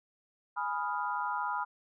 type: chord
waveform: sine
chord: F half-diminished seventh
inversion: first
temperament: equal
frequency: 830.6 / 987.8 / 1244.5 / 1396.9 Hz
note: Ab5 / Cb6 / Eb6 / F6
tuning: 0 / 0 / 0 / 0 cents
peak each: -37 / -34 / -38 / -38 dBFS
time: 0.56-1.65 s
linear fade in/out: 20 ms
effects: none